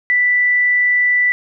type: tone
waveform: sine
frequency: 1975.5 Hz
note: B6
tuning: in tune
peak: -11 dBFS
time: 0.1-1.32 s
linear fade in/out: 0 ms
effects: none